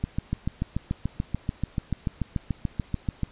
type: click train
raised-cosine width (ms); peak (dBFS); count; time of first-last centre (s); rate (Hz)
5; -13; 23; 0.04-3.233; 6.89
effects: pink hiss -53 dBFS RMS until 3.31 s + resampled to 8000 Hz